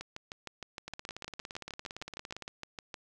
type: two click trains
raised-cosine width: 0.2 ms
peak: -23 / -24 dBFS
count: 20 / 28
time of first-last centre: 0.01-2.942 / 0.88-2.423 s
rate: 6.48 / 17.5 Hz
effects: none